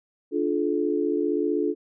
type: chord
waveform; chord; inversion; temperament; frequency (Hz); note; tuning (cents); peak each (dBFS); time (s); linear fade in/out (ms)
sine; D minor; none; equal with one note detuned; 293.7 / 349.2 / 430.4; D4 / F4 / A4; 0 / 0 / -38; -26; 0.31-1.75; 50
effects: none